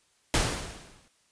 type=noise with exponential decay; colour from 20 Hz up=pink; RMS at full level=-22 dBFS; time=0.34-1.08 s; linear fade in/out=0 ms; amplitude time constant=160 ms; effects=white hiss -67 dBFS RMS until 1.31 s + resampled to 22050 Hz